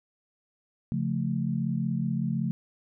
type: chord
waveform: sine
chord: Db augmented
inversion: none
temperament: equal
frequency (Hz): 138.59 / 174.61 / 220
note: Db3 / F3 / A3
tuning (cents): 0 / 0 / 0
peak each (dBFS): -30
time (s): 0.92-2.51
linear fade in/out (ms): 0
effects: none